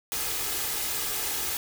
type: noise with comb filter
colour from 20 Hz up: white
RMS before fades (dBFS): -30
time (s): 0.12-1.57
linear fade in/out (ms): 0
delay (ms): 2.4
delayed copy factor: +0.5
effects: none